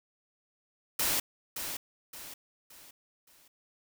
white noise with echo, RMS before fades -29 dBFS, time 0.99-1.2 s, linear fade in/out 5 ms, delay 570 ms, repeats 4, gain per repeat -8 dB, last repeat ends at 3.48 s, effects none

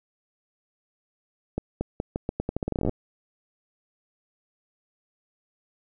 accelerating click train, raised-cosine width 2 ms, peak -13 dBFS, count 20, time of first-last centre 1.58-2.894 s, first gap 230 ms, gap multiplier 0.83, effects none

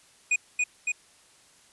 square tone with echo, 2473 Hz, D#7, 11 cents flat, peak -21 dBFS, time 0.31-0.36 s, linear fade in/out 5 ms, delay 280 ms, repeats 2, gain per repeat -2 dB, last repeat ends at 0.92 s, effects white hiss -58 dBFS RMS until 1.72 s + resampled to 24000 Hz

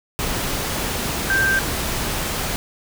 sine tone in noise, 1571 Hz, G6, 3 cents sharp, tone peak -16 dBFS, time 1.3-1.59 s, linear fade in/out 0 ms, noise pink, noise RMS -24 dBFS, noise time 0.19-2.56 s, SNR +5 dB, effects none

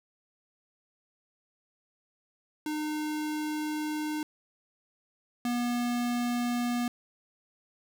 square tone pair in turn, 304.5 / 241.7 Hz, D#4 / B3, -37 / -37 cents, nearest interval major third, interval 400 cents, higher first, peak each -31 / -28 dBFS, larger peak second, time 2.66-4.23 / 5.45-6.88 s, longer first, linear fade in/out 2 ms, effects none

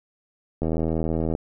click train, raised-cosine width 2 ms, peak -12 dBFS, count 60, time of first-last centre 0.62-1.351 s, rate 80.7 Hz, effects none

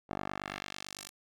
10% pulse tone with band-pass filter sweep, 49 Hz, G1, in tune, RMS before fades -41 dBFS, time 0.09-1.1 s, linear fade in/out 20 ms, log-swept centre 650 to 9400 Hz, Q 0.91, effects none

